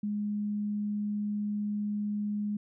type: tone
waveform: sine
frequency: 207.7 Hz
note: G#3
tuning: in tune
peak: -29 dBFS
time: 0.03-2.57 s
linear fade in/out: 5 ms
effects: none